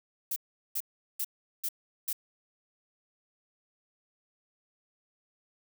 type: noise bursts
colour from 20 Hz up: violet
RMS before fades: -32 dBFS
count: 5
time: 0.31-2.13 s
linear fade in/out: 5 ms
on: 52 ms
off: 390 ms
effects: none